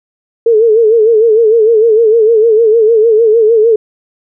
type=tone with vibrato; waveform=sine; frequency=445.7 Hz; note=A4; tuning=22 cents sharp; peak=-4 dBFS; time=0.46-3.76 s; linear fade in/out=5 ms; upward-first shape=sine; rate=6.6 Hz; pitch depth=89 cents each way; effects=none